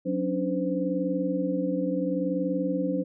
sine tone cluster, 183.1 / 276.1 / 296.8 / 513 Hz, F#3 / C#4 / D4 / C5, -18 / -7 / +18 / -34 cents, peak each -30 dBFS, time 0.05-3.04 s, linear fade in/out 20 ms, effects none

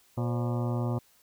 harmonic tone with a mistuned harmonic, 120 Hz, B2, 49 cents flat, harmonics 1 / 2 / 3 / 4 / 5 / 6 / 7 / 8 / 9 / 10, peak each -28 / -34 / -38 / -40 / -42 / -44 / -45 / -46 / -47 / -48 dBFS, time 0.17-0.99 s, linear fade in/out 10 ms, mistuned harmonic 4, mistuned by +140 cents, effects white hiss -63 dBFS RMS until 1.22 s

